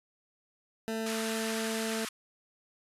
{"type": "tone", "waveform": "20% pulse", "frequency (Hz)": 222.8, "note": "A3", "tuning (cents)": 22, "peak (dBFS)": -27, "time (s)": [0.88, 2.05], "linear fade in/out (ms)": 0}
{"type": "band-pass noise", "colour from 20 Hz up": "pink", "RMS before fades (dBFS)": -39, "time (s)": [1.06, 2.09], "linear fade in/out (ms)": 5, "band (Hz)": [1100, 12000], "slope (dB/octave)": 48}
{"effects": ["resampled to 32000 Hz"]}